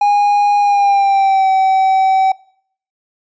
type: tone with pitch glide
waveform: triangle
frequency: 820 to 765.1 Hz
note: G#5 to G5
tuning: -22 to -42 cents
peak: -7 dBFS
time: 0.01-2.32 s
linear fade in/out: 5 ms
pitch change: -120 cents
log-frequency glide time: 0.59-1.49 s
effects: noise-tail reverb RT60 0.6 s tail -23 dB re dry + resampled to 16000 Hz